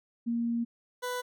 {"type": "tone pair in turn", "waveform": ["sine", "20% pulse"], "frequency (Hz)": [234.1, 496], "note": ["A#3", "B4"], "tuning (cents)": [8, 7], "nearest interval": "octave + minor second", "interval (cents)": 1299, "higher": "second", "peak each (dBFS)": -27, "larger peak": "neither", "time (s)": [[0.26, 0.65], [1.02, 1.22]], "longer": "first", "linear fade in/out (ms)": 20, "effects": []}